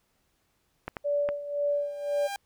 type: clicks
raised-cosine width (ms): 0.5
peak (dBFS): -18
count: 3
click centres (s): 0.88 / 0.968 / 1.289
type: tone with tremolo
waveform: sine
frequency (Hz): 578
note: D5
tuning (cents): -28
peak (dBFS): -23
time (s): 1.04-2.28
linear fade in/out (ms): 20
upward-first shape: sine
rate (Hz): 1.9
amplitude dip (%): 75
type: tone with exponential growth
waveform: sawtooth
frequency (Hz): 800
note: G5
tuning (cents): +35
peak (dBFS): -27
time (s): 1.67-2.36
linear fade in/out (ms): 1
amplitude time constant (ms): 150
effects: pink hiss -72 dBFS RMS until 2.45 s